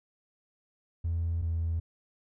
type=tone pair in turn; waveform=triangle; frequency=83.8 / 82.69 Hz; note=E2 / E2; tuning=+29 / +6 cents; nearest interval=unison; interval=23 cents; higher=first; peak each=-24 dBFS; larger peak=neither; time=1.04-1.42 / 1.42-1.8 s; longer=neither; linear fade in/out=10 ms; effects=tanh soft clip ceiling -24 dBFS